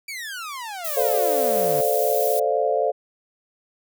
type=exponential sweep; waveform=sawtooth; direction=down; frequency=2349 to 138.59 Hz; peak=-27 dBFS; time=0.08-1.81 s; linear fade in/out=5 ms
type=noise; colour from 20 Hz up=violet; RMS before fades=-28 dBFS; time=0.84-2.4 s; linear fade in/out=10 ms
type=chord; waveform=sine; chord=D minor seventh; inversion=second; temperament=equal; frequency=440 / 523.3 / 587.3 / 698.5 Hz; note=A4 / C5 / D5 / F5; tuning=0 / 0 / 0 / 0 cents; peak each=-24 dBFS; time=0.96-2.92 s; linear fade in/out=20 ms
effects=none